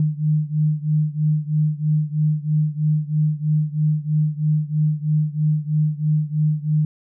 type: beating tone pair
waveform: sine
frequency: 151.5 / 154.6 Hz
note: D#3 / D#3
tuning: -46 / -11 cents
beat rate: 3.1 Hz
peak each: -19 / -21 dBFS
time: 0-6.85 s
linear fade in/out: 2 ms
effects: none